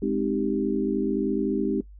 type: chord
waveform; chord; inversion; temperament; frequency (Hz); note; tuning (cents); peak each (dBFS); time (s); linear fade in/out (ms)
sine; Ab major seventh; none; equal; 207.7 / 261.6 / 311.1 / 392; Ab3 / C4 / Eb4 / G4; 0 / 0 / 0 / 0; -28; 0.02-1.81; 5
effects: noise-tail reverb RT60 0.1 s tail -19 dB re dry + added 50 Hz sine -43 dBFS peak until 1.99 s